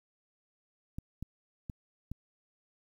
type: clicks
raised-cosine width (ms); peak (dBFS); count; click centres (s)
5; -26; 4; 0.985 / 1.226 / 1.698 / 2.116
effects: 10-bit